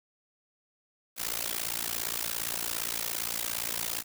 white noise with amplitude modulation, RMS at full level -29 dBFS, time 1.16-4.04 s, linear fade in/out 50 ms, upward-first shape sine, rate 57.4 Hz, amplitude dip 100%, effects none

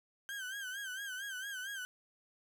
35% pulse tone with vibrato, 1565 Hz, G6, 3 cents flat, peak -38 dBFS, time 0.29-1.85 s, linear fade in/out 0 ms, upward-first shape sine, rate 4.4 Hz, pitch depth 94 cents each way, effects none

